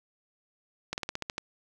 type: slowing click train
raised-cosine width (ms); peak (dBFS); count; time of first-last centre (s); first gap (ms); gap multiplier
0.2; -15; 8; 0.93-1.381; 49; 1.09
effects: none